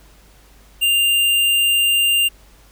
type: tone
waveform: square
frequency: 2794 Hz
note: F7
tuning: in tune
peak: -14 dBFS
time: 0.81-2.29 s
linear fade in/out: 20 ms
effects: added 50 Hz sine -47 dBFS peak until 2.71 s + pink hiss -51 dBFS RMS until 2.71 s